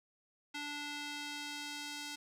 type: tone with band-pass filter sweep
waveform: square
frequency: 292.3 Hz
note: D4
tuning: 8 cents flat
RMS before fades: -43 dBFS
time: 0.54-2.16 s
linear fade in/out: 10 ms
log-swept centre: 3000 to 4900 Hz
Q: 0.89
effects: none